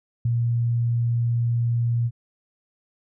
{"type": "tone with ADSR envelope", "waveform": "sine", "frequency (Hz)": 118.1, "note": "A#2", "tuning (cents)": 23, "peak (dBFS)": -17, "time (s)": [0.25, 2.11], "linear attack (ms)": 5, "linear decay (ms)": 14, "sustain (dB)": -2, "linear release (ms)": 50, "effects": []}